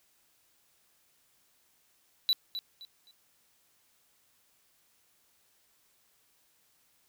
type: tone with echo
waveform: triangle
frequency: 3951 Hz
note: B7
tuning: in tune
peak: -21 dBFS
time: 2.29-2.33 s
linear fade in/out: 0 ms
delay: 260 ms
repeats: 3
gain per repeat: -11 dB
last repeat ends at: 3.11 s
effects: white hiss -69 dBFS RMS until 7.08 s